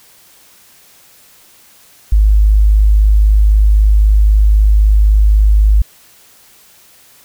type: tone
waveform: sine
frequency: 51.91 Hz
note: G#1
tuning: in tune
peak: -5 dBFS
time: 2.12-5.82 s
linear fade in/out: 5 ms
effects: white hiss -45 dBFS RMS until 7.24 s